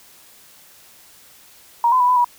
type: tone with pitch steps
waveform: sine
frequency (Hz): 942 / 1017 / 983 / 1001 / 969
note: A#5 / C6 / B5 / B5 / B5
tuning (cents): +18 / -50 / -8 / +23 / -33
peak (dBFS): -12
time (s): 1.84-2.245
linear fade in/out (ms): 2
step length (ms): 81
effects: white hiss -48 dBFS RMS until 2.38 s